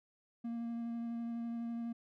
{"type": "tone with vibrato", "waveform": "triangle", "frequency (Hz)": 233.1, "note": "A#3", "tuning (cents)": 0, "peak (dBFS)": -35, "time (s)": [0.44, 1.93], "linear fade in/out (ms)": 10, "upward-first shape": "sine", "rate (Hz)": 12, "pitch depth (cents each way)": 11, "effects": []}